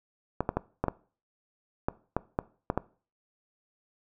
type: clicks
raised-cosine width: 1 ms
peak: -12 dBFS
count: 10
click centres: 0.406 / 0.491 / 0.57 / 0.84 / 0.883 / 1.885 / 2.166 / 2.389 / 2.701 / 2.776 s
effects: noise-tail reverb RT60 0.4 s tail -20 dB re dry